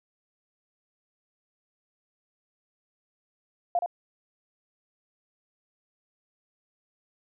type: tone with echo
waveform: sine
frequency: 699 Hz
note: F5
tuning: 1 cent sharp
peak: -21 dBFS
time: 3.75-3.79 s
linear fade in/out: 2 ms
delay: 71 ms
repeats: 1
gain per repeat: -5 dB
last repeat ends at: 3.861 s
effects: none